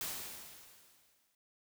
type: noise with exponential decay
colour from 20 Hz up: white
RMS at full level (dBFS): -38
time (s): 0.01-1.35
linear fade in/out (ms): 1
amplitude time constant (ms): 290
effects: none